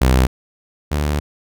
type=tone pair in turn; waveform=sawtooth; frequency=64.2 / 73.97 Hz; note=C2 / D2; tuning=-32 / +13 cents; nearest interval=major second; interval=245 cents; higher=second; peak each=-7 / -13 dBFS; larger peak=first; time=0.01-0.27 / 0.91-1.2 s; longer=second; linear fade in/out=10 ms; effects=none